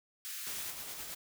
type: high-pass noise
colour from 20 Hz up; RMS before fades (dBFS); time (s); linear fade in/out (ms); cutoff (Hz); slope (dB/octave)
white; -42; 0.25-0.7; 0; 1400; 24
type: noise with tremolo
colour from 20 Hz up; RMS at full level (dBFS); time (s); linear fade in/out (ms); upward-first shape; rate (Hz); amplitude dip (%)
white; -42; 0.46-1.15; 10; sine; 9.5; 35
effects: none